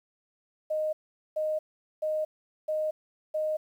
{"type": "tone bursts", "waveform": "sine", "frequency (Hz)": 619, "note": "D#5", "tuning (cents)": -9, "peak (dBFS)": -26, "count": 5, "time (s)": [0.7, 3.57], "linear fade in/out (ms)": 10, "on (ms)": 230, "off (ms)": 430, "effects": ["10-bit"]}